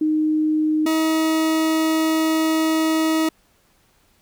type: tone pair in turn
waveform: sine / 40% pulse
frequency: 309.2 / 318.3 Hz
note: D#4 / D#4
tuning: -11 / +39 cents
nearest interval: minor second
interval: 50 cents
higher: second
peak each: -16 dBFS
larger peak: neither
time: 0.01-0.86 / 0.86-3.29 s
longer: second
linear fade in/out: 5 ms
effects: pink hiss -60 dBFS RMS until 4.21 s